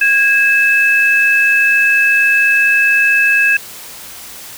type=tone pair together; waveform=sine; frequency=1641.7 / 2606 Hz; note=G#6 / E7; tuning=-20 / -20 cents; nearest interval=minor sixth; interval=800 cents; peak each=-11 dBFS; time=0.01-3.57 s; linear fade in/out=5 ms; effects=white hiss -32 dBFS RMS until 4.57 s